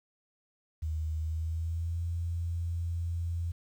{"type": "tone with pitch glide", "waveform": "sine", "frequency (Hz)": [78.7, 84.84], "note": ["D#2", "F2"], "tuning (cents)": [20, -50], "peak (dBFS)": -30, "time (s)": [0.82, 3.52], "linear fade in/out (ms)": 10, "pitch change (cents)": 130, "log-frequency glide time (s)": [1.17, 2.01], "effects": ["10-bit"]}